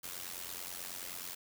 white noise with amplitude modulation, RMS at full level -40 dBFS, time 0.03-1.35 s, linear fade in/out 10 ms, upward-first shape sine, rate 89.3 Hz, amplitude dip 80%, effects none

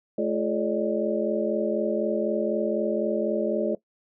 sine tone cluster, 216.3 / 345.5 / 425.1 / 562 / 606 Hz, A3 / F4 / G#4 / C#5 / D#5, -29 / -19 / +40 / +24 / -46 cents, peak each -29 dBFS, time 0.18-3.75 s, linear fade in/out 5 ms, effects noise-tail reverb RT60 0.1 s tail -18 dB re dry

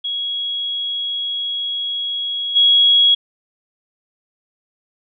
sine tone with level steps, 3322 Hz, G#7, in tune, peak -20 / -9 dBFS, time 0.04-3.15 s, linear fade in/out 10 ms, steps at 2.55 s, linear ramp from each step 20 ms, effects none

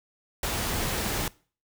pink noise, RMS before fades -29 dBFS, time 0.43-1.28 s, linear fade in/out 2 ms, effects noise-tail reverb RT60 0.4 s tail -22 dB re dry

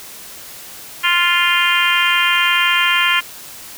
harmonic tone, 349.2 Hz, F4, in tune, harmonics 3 / 4 / 5 / 6 / 7 / 8 / 9, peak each -20 / -20 / -20 / -20 / -20 / -20 / -20 dBFS, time 1.03-3.21 s, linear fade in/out 20 ms, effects white hiss -35 dBFS RMS until 3.77 s

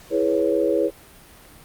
sine chord, C# minor seventh, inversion first, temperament equal with one note detuned, 329.6 / 415.3 / 490.5 / 554.4 Hz, E4 / G#4 / B4 / C#5, 0 / 0 / -12 / 0 cents, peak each -23 dBFS, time 0.1-0.91 s, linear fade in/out 50 ms, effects pink hiss -47 dBFS RMS until 1.64 s + Opus 48 kbps

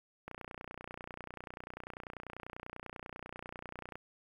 click train, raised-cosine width 0.5 ms, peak -28 dBFS, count 112, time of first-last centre 0.28-3.955 s, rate 30.2 Hz, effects 10-bit

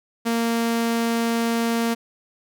sawtooth tone, 231.2 Hz, A#3, 14 cents flat, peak -16 dBFS, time 0.25-1.95 s, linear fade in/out 20 ms, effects none

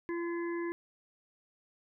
harmonic tone, 341.4 Hz, F4, 39 cents flat, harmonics 1 / 3 / 5 / 6, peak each -33 / -44 / -46 / -48 dBFS, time 0.09-0.72 s, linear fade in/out 0 ms, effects none

